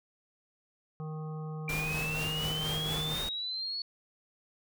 harmonic tone, 155.56 Hz, D#3, in tune, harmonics 1 / 3 / 5 / 7 / 8, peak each -36 / -46 / -50 / -53 / -54 dBFS, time 1-3.15 s, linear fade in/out 0 ms
sine exponential sweep, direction up, 2349 to 4435 Hz, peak -33 dBFS, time 1.68-3.82 s, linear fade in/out 2 ms
pink noise with tremolo, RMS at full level -37 dBFS, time 1.69-3.29 s, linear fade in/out 2 ms, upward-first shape sine, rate 4.2 Hz, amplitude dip 40%
effects none

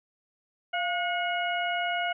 harmonic tone with a mistuned harmonic, 725 Hz, F#5, 35 cents flat, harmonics 1 / 2 / 3 / 4, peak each -29 / -32 / -34 / -35 dBFS, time 0.73-2.13 s, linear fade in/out 10 ms, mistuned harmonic 1, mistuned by -72 cents, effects none

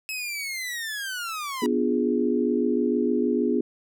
sawtooth linear sweep, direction down, 2590 to 959 Hz, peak -26 dBFS, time 0.09-1.66 s, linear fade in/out 0 ms
sine chord, B diminished seventh, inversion none, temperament equal, 246.9 / 293.7 / 349.2 / 415.3 Hz, B3 / D4 / F4 / Ab4, 0 / 0 / 0 / 0 cents, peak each -24 / -28 / -27 / -26 dBFS, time 1.62-3.61 s, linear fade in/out 5 ms
effects none

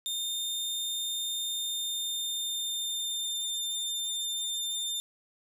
sawtooth tone with pitch glide, 3630 to 3603 Hz, A#7 to A7, -47 to +40 cents, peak -28 dBFS, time 0.06-5 s, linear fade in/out 0 ms, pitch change -13 cents, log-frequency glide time 1.45-3.52 s, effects none

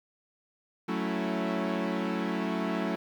sawtooth chord, F# minor seventh, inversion none, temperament equal, 185 / 220 / 277.2 / 329.6 Hz, F#3 / A3 / C#4 / E4, 0 / 0 / 0 / 0 cents, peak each -29 / -29 / -32 / -31 dBFS, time 0.88-2.96 s, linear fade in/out 10 ms, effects low-pass 3000 Hz 12 dB/octave + 10-bit

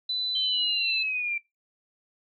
sine tone with pitch glide, 3998 to 4037 Hz, B7 to B7, +20 to +37 cents, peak -26 dBFS, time 0.09-1.03 s, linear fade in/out 5 ms, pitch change +17 cents, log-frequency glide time 0.53-0.71 s
sine exponential sweep, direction down, 3136 to 2349 Hz, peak -26 dBFS, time 0.35-1.38 s, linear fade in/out 5 ms
effects noise-tail reverb RT60 0.2 s tail -22 dB re dry

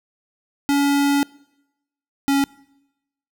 square tone pair in turn, 282.9 / 277.9 Hz, C#4 / C#4, +35 / +4 cents, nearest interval unison, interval 31 cents, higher first, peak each -16 dBFS, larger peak neither, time 0.69-1.23 / 2.28-2.44 s, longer first, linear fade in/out 0 ms, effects noise-tail reverb RT60 0.9 s tail -24 dB re dry

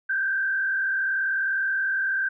sine tone with frequency modulation, 1568 Hz, G6, in tune, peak -22 dBFS, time 0.09-2.29 s, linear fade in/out 10 ms, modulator 40.8 Hz, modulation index 1.1, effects none

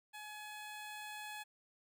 15% pulse tone with level ramp, 846 Hz, G#5, 32 cents sharp, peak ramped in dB -41 to -38 dBFS, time 0.13-1.44 s, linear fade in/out 20 ms, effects none

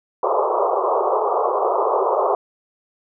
pink band-pass noise, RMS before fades -19 dBFS, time 0.23-2.35 s, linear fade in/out 2 ms, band 380 to 1200 Hz, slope 96 dB/octave, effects none

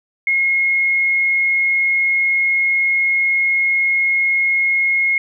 sine tone, 2158 Hz, C#7, 47 cents flat, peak -13 dBFS, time 0.27-5.18 s, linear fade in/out 2 ms, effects none

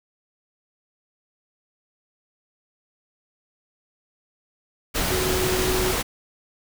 sine tone in noise, 370 Hz, F#4, in tune, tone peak -24 dBFS, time 5.1-5.93 s, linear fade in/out 20 ms, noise pink, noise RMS -24 dBFS, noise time 4.94-6.03 s, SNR -3 dB, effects none

